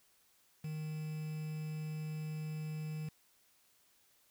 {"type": "tone with quantisation", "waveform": "triangle", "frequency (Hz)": 155, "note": "D#3", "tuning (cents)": -6, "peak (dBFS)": -36, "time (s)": [0.64, 3.09], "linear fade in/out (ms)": 5, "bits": 9, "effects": ["white hiss -70 dBFS RMS until 4.3 s"]}